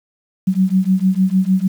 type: beating tone pair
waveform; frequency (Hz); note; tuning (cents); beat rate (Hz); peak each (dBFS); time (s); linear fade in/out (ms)
sine; 185 / 191.6; F#3 / G3; 0 / -39; 6.6; -15; 0.47-1.68; 10
effects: 7-bit